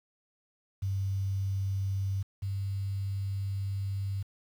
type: tone pair in turn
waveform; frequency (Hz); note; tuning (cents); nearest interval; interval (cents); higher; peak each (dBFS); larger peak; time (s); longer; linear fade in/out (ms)
sine; 97.2 / 98.16; G2 / G2; -14 / +3; unison; 17; second; -28 / -30; first; 0.82-2.23 / 2.42-4.23; second; 10
effects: 9-bit